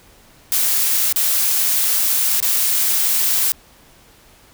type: noise with dropouts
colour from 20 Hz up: blue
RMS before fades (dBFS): -17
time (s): 0.52-3.52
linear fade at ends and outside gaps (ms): 0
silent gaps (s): 1.125-1.16 / 2.402-2.426
effects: pink hiss -49 dBFS RMS until 4.53 s